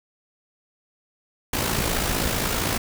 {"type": "noise with amplitude modulation", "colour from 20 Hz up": "pink", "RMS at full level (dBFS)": -22, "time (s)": [1.53, 2.78], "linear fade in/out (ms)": 5, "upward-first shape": "sine", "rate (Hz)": 55.3, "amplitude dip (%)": 50, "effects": []}